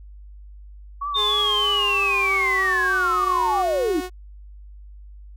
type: tone with vibrato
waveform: sine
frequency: 1108.7 Hz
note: C#6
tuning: in tune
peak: -24 dBFS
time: 1.01-3.63 s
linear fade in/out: 10 ms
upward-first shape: triangle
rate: 3.2 Hz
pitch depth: 110 cents each way
type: linear sweep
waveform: sine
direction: down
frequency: 3651 to 277.2 Hz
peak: -19 dBFS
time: 1.14-4.01 s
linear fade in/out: 20 ms
type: tone with pitch glide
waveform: sawtooth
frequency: 417.5 to 365.6 Hz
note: G#4 to F#4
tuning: +9 to -21 cents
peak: -24 dBFS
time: 1.15-4.1 s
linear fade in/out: 50 ms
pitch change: -230 cents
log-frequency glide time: 1.53-3.05 s
effects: added 50 Hz sine -39 dBFS peak until 5.36 s